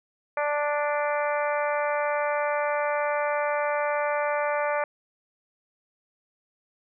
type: harmonic tone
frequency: 293.7 Hz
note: D4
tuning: in tune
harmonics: 2 / 3 / 4 / 5 / 6 / 7 / 8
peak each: -26 / -30 / -32 / -34 / -36 / -37 / -38 dBFS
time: 0.37-4.84 s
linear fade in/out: 2 ms
effects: none